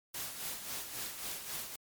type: noise with tremolo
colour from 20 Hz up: white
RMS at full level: -39 dBFS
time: 0.14-1.76 s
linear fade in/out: 5 ms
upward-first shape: sine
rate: 3.7 Hz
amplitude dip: 55%
effects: MP3 96 kbps